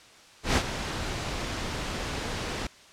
pink noise with ADSR envelope, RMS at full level -21 dBFS, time 0.43-2.67 s, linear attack 130 ms, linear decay 62 ms, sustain -11 dB, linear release 4 ms, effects white hiss -52 dBFS RMS until 2.92 s + low-pass 6000 Hz 12 dB/octave

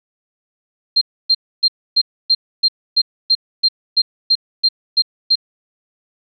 sine tone bursts, 4182 Hz, C8, 2 cents flat, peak -9 dBFS, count 14, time 0.96-5.356 s, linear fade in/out 10 ms, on 54 ms, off 280 ms, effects none

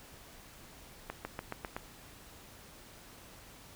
accelerating click train, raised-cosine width 0.5 ms, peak -22 dBFS, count 6, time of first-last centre 1.1-1.765 s, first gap 150 ms, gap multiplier 0.94, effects pink hiss -54 dBFS RMS until 3.75 s

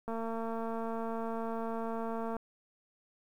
click train, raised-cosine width 1 ms, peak -25 dBFS, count 520, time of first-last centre 0.08-2.366 s, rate 227 Hz, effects 10-bit

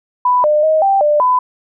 sine tone with pitch steps, 992 / 602 / 628 / 784 / 595 / 1003 Hz, B5 / D5 / D#5 / G5 / D5 / B5, +7 / +43 / +16 / 0 / +22 / +26 cents, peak -9 dBFS, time 0.25-1.39 s, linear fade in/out 5 ms, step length 190 ms, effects none

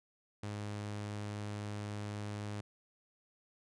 sawtooth tone, 103.83 Hz, G#2, in tune, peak -35 dBFS, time 0.43-2.61 s, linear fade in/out 5 ms, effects resampled to 22050 Hz

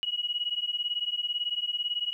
sine beating tone pair, 2901 / 2919 Hz, F#7 / F#7, -35 / -24 cents, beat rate 18 Hz, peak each -31 dBFS, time 0.03-2.13 s, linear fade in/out 0 ms, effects 11-bit

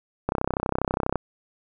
click train, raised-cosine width 1 ms, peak -9 dBFS, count 29, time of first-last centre 0.29-1.157 s, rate 32.3 Hz, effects none

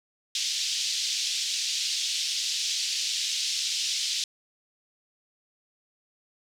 white band-pass noise, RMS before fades -29 dBFS, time 0.35-4.24 s, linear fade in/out 2 ms, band 3000 to 6000 Hz, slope 24 dB/octave, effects none

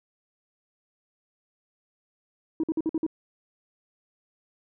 sine tone bursts, 319.9 Hz, D#4, 48 cents sharp, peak -21 dBFS, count 6, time 2.6-3.065 s, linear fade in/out 2 ms, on 35 ms, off 51 ms, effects tanh soft clip ceiling -20 dBFS

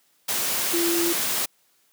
sine tone in noise, 340.6 Hz, F4, 43 cents flat, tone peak -22 dBFS, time 0.73-1.13 s, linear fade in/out 10 ms, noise white, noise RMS -25 dBFS, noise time 0.28-1.46 s, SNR 0 dB, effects white hiss -64 dBFS RMS until 1.92 s + high-pass 150 Hz 12 dB/octave

